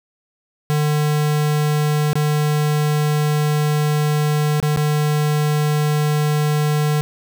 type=tone with dropouts; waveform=square; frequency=150 Hz; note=D3; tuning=37 cents sharp; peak=-16 dBFS; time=0.7-7.01 s; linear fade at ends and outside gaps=0 ms; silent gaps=2.131-2.155 / 4.601-4.627 / 4.762-4.773 s; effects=none